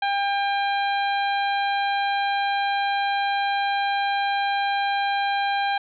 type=harmonic tone; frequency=800 Hz; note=G5; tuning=35 cents sharp; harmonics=1 / 2 / 3 / 4 / 5; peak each=-22 / -28 / -32 / -34 / -36 dBFS; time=0.02-5.78 s; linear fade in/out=5 ms; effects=none